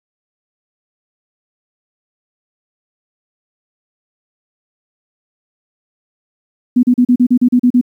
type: tone bursts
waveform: sine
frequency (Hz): 246.9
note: B3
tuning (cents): 0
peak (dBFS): -6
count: 10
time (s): 6.76-7.813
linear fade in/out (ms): 10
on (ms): 72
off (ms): 37
effects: 8-bit